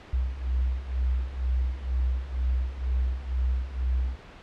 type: beating tone pair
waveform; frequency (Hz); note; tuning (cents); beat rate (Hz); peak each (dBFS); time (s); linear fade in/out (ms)
sine; 61.9 / 64; B1 / C2; +5 / -38; 2.1; -29 / -26; 0.13-4.16; 5
effects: pink hiss -47 dBFS RMS until 4.42 s + low-pass 3000 Hz 12 dB/octave